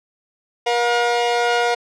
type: tone pair together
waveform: sawtooth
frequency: 477.5 / 715.4 Hz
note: A#4 / F5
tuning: +42 / +41 cents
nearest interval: perfect fifth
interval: 699 cents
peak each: -15 dBFS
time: 0.66-1.75 s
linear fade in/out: 10 ms
effects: low-pass 5000 Hz 12 dB/octave